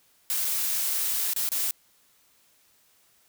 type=noise with dropouts; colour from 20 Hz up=blue; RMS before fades=-27 dBFS; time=0.3-1.71 s; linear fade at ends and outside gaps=0 ms; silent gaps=0.447-0.451 / 1.334-1.363 / 1.49-1.518 s; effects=white hiss -63 dBFS RMS until 3.28 s